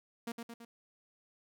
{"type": "tone with echo", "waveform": "sawtooth", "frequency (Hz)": 233.1, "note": "A#3", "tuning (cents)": 0, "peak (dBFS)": -33, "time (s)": [0.27, 0.32], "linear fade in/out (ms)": 5, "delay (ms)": 110, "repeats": 3, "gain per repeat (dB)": -4, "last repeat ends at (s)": 0.65, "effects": []}